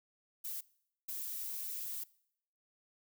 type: noise bursts at uneven times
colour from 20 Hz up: violet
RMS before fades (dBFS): -41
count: 2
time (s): 0.44-0.61 / 1.08-2.04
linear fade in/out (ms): 10
effects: noise-tail reverb RT60 0.7 s tail -22 dB re dry